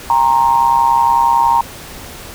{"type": "tone with amplitude modulation", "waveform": "sine", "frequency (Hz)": 932.3, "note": "A#5", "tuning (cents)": 0, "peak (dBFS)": -5, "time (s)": [0.1, 1.61], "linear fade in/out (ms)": 2, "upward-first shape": "sine", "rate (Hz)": 131, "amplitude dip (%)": 80, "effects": ["pink hiss -32 dBFS RMS until 2.34 s"]}